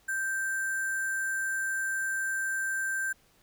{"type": "tone with sample-and-hold", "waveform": "sine", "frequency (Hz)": 1568, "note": "G6", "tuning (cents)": 0, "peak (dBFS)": -28, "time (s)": [0.08, 3.13], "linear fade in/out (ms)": 10, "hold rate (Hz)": 8820, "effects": ["pink hiss -64 dBFS RMS until 3.42 s"]}